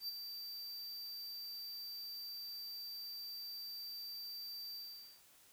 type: tone with ADSR envelope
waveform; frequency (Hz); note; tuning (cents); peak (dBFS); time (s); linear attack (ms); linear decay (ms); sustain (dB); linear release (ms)
square; 4664; D8; -13; -38; 0-5.22; 82; 23; -7; 470
effects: white hiss -65 dBFS RMS until 5.52 s